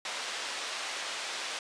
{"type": "band-pass noise", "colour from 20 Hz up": "white", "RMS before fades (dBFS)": -37, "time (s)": [0.05, 1.59], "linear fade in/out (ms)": 2, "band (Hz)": [520, 4500], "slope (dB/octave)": 12, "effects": ["resampled to 22050 Hz"]}